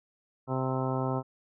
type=harmonic tone; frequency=130.81 Hz; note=C3; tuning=in tune; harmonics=1 / 2 / 3 / 4 / 5 / 6 / 7 / 8 / 10; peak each=-31 / -34 / -36 / -37 / -38 / -39 / -39 / -40 / -41 dBFS; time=0.47-1.23 s; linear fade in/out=50 ms; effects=none